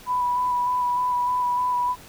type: tone with vibrato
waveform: sine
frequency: 987.8 Hz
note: B5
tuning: in tune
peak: -20 dBFS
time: 0.06-1.96 s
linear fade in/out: 50 ms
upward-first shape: square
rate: 3.3 Hz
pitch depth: 13 cents each way
effects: pink hiss -46 dBFS RMS until 2.08 s